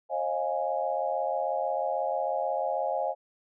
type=chord; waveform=sine; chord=F minor seventh; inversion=second; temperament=equal with one note detuned; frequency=536.1 / 622.3 / 698.5 / 830.6 Hz; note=C5 / Eb5 / F5 / Ab5; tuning=+42 / 0 / 0 / 0 cents; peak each=-32 dBFS; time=0.09-3.15 s; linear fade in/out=50 ms; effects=none